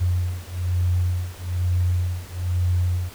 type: beating tone pair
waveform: sine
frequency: 88.7 / 89.8 Hz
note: F2 / F2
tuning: +27 / +49 cents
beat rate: 1.1 Hz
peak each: -23 dBFS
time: 0-3.1 s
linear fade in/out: 20 ms
effects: pink hiss -43 dBFS RMS until 3.14 s